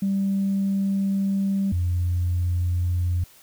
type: tone pair in turn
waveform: sine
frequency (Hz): 196 / 88.2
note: G3 / F2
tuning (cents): 0 / +18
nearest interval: octave + major second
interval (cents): 1382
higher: first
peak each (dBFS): -19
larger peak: neither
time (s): 0.02-1.72 / 1.72-3.24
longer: first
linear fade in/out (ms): 5
effects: tanh soft clip ceiling -16 dBFS + white hiss -52 dBFS RMS until 3.42 s